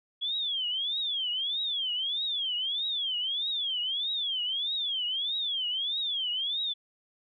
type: tone with vibrato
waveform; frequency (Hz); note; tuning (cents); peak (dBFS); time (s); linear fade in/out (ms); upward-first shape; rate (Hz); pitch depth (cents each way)
sine; 3322; G#7; 0; -28; 0.21-6.74; 20; triangle; 1.6; 260
effects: none